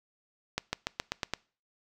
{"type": "accelerating click train", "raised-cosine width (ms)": 0.2, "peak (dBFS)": -12, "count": 7, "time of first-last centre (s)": [0.58, 1.336], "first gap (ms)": 150, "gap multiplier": 0.93, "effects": ["noise-tail reverb RT60 0.4 s tail -24 dB re dry"]}